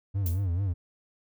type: tone with vibrato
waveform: triangle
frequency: 92.1 Hz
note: F#2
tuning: 7 cents flat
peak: -23 dBFS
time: 0.14-0.74 s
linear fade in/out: 20 ms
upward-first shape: sine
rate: 4.6 Hz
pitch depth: 160 cents each way
type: noise with exponential decay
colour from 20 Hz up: violet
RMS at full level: -34 dBFS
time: 0.26-0.46 s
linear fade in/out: 2 ms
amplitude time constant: 43 ms
effects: none